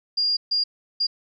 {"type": "tone bursts at uneven times", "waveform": "sine", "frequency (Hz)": 4818, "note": "D8", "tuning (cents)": 43, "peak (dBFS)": -19, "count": 3, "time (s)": [[0.17, 0.37], [0.51, 0.64], [1, 1.07]], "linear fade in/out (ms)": 10, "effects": []}